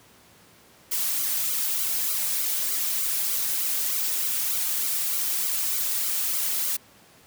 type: noise with flanger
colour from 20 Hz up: blue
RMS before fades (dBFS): -26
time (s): 0.91-6.77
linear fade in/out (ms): 10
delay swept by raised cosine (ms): 1.1 to 3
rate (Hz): 3.3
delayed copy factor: -0.75
effects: pink hiss -54 dBFS RMS until 7.26 s + high-pass 100 Hz 12 dB/octave